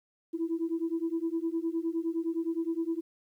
sine beating tone pair, 325.6 / 335.3 Hz, E4 / E4, -21 / +30 cents, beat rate 9.7 Hz, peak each -31 dBFS, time 0.33-3.01 s, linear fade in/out 20 ms, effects tanh soft clip ceiling -22 dBFS + 11-bit

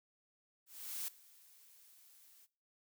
blue noise with ADSR envelope, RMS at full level -40 dBFS, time 0.66-2.47 s, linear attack 420 ms, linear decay 4 ms, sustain -23 dB, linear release 30 ms, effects noise-tail reverb RT60 0.4 s tail -20 dB re dry

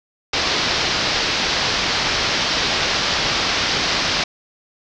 white low-pass noise, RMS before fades -20 dBFS, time 0.33-4.24 s, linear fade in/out 5 ms, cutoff 5500 Hz, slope 48 dB/octave, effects none

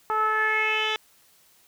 10% pulse tone with low-pass filter sweep, 433.3 Hz, A4, 27 cents flat, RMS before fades -24 dBFS, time 0.1-0.96 s, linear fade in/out 0 ms, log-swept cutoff 1100 to 3700 Hz, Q 4.7, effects white hiss -59 dBFS RMS until 1.67 s

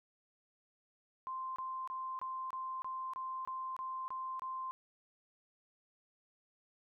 sine tone bursts, 1044 Hz, C6, 4 cents flat, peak -38 dBFS, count 11, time 1.27-4.71 s, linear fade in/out 0 ms, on 290 ms, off 25 ms, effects none

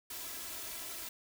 white noise with comb filter, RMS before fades -43 dBFS, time 0.1-1.09 s, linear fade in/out 5 ms, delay 3 ms, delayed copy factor +0.65, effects none

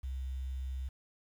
sine tone with quantisation, 65.3 Hz, C2, 3 cents flat, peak -35 dBFS, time 0.03-0.89 s, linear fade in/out 10 ms, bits 10, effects none

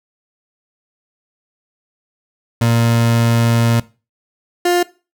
30% pulse tone pair in turn, 116.54 / 352.6 Hz, A#2 / F4, 0 / +17 cents, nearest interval octave + perfect fifth, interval 1917 cents, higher second, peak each -9 dBFS, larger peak neither, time 2.61-3.8 / 4.65-4.83 s, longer first, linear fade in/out 5 ms, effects noise-tail reverb RT60 0.3 s tail -19 dB re dry

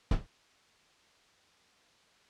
brown noise with exponential decay, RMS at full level -19 dBFS, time 0.11-0.27 s, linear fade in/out 5 ms, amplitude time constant 34 ms, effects white hiss -64 dBFS RMS until 2.29 s + low-pass 5000 Hz 12 dB/octave

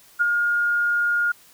sine tone with ADSR envelope, 1422 Hz, F6, 31 cents sharp, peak -14 dBFS, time 0.19-1.32 s, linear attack 24 ms, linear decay 19 ms, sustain -4 dB, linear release 7 ms, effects white hiss -52 dBFS RMS until 1.53 s

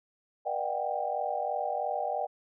sine tone cluster, 482 / 601 / 690 / 753 / 796 Hz, B4 / D5 / F5 / F#5 / G5, -42 / +40 / -21 / +30 / +26 cents, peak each -39 / -34 / -39 / -34 / -34 dBFS, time 0.45-2.27 s, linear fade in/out 20 ms, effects none

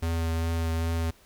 square tone with vibrato, 82.41 Hz, E2, in tune, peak -26 dBFS, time 0.02-1.11 s, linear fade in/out 10 ms, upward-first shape triangle, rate 2.5 Hz, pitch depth 16 cents each way, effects pink hiss -58 dBFS RMS until 1.25 s

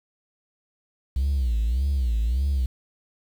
triangle tone with vibrato, 62.1 Hz, B1, 10 cents sharp, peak -17 dBFS, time 1.16-2.66 s, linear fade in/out 5 ms, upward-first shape sine, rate 1.7 Hz, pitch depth 220 cents each way, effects tanh soft clip ceiling -16 dBFS + 8-bit

